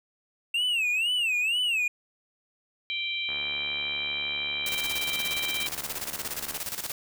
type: tone with vibrato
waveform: triangle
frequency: 2700 Hz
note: E7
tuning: 41 cents sharp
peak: -22 dBFS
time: 0.54-1.88 s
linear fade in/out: 5 ms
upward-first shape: sine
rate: 2.1 Hz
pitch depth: 180 cents each way
type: harmonic tone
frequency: 784 Hz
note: G5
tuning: in tune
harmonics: 3 / 4 / 5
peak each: -31 / -33 / -35 dBFS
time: 2.9-5.67 s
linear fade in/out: 0 ms
type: click train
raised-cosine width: 0.5 ms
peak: -27 dBFS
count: 240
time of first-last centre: 3.29-6.577 s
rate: 72.7 Hz
type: noise with tremolo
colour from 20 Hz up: white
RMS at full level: -32 dBFS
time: 4.66-6.92 s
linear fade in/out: 2 ms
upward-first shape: square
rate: 17 Hz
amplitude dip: 70%
effects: none